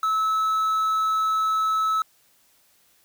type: tone with quantisation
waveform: triangle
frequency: 1300 Hz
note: E6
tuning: 24 cents flat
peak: -18 dBFS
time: 0.03-2.02 s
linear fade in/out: 2 ms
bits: 7
effects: white hiss -61 dBFS RMS until 3.04 s